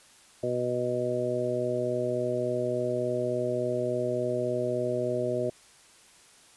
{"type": "harmonic tone", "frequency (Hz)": 123.47, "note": "B2", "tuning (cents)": 0, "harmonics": [1, 2, 3, 4, 5], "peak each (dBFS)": [-36, -36, -31, -33, -30], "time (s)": [0.43, 5.5], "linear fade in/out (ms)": 5, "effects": ["white hiss -56 dBFS RMS until 6.56 s", "resampled to 24000 Hz"]}